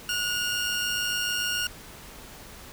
25% pulse tone pair together, 1450.4 / 2794 Hz, F#6 / F7, -35 / 0 cents, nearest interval major seventh, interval 1135 cents, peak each -25 dBFS, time 0.09-1.67 s, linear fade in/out 2 ms, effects pink hiss -45 dBFS RMS until 2.72 s

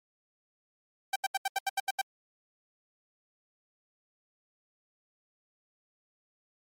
sawtooth tone bursts, 779 Hz, G5, 11 cents flat, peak -23 dBFS, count 9, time 1.13-2.015 s, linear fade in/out 5 ms, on 29 ms, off 78 ms, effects MP3 64 kbps

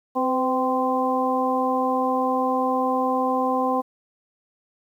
harmonic tone with a mistuned harmonic, 259.3 Hz, C4, 15 cents flat, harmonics 1 / 2 / 3 / 4, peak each -25 / -25 / -25 / -25 dBFS, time 0.15-3.82 s, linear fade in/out 20 ms, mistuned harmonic 2, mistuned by -30 cents, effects 9-bit

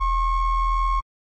triangle ring-modulated tone, 559 Hz, C#5, 14 cents sharp, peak -13 dBFS, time 0-1.01 s, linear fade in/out 20 ms, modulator 518 Hz, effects MP3 32 kbps

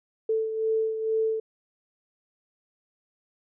sine beating tone pair, 441.8 / 444 Hz, A4 / A4, +7 / +16 cents, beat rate 2.2 Hz, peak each -24 / -32 dBFS, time 0.29-1.4 s, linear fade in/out 5 ms, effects none

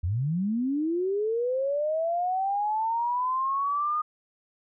sine linear sweep, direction up, 78.1 to 1232 Hz, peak -24 dBFS, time 0.03-4.02 s, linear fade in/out 10 ms, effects none

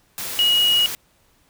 sine tone in noise, 2896 Hz, F#7, 38 cents flat, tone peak -14 dBFS, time 0.39-0.86 s, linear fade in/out 0 ms, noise white, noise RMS -29 dBFS, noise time 0.18-0.95 s, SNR +12 dB, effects pink hiss -60 dBFS RMS until 1.49 s

